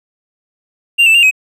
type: tone with pitch steps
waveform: triangle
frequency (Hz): 2782 / 2646 / 2788 / 2537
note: F7 / E7 / F7 / D#7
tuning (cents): -7 / +6 / -4 / +33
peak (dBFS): -4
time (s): 0.98-1.312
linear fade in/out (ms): 20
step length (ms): 83
effects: none